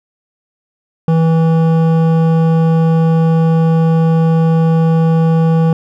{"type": "tone with hard clipping", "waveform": "sine", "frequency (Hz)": 163, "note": "E3", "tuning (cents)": -19, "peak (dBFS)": -10, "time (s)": [1.08, 5.73], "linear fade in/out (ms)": 2, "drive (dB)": 12, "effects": []}